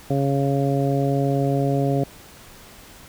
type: harmonic tone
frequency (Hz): 138.59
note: C#3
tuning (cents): 0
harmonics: 1 / 2 / 3 / 4 / 5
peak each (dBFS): -21 / -24 / -26 / -27 / -28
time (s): 0.1-2.04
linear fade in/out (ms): 5
effects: pink hiss -45 dBFS RMS until 3.08 s